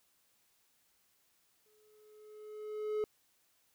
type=tone with exponential growth; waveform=triangle; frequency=426.1 Hz; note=G#4; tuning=44 cents sharp; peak=-28 dBFS; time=1.66-3.04 s; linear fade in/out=0 ms; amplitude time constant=300 ms; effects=white hiss -73 dBFS RMS until 3.74 s